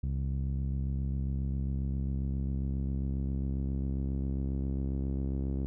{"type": "tone with low-pass filter sweep", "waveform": "sawtooth", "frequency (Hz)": 67.4, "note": "C#2", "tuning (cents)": -48, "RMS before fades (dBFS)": -32, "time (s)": [0.03, 5.66], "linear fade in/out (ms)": 0, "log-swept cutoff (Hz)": [160, 310], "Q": 1.4, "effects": []}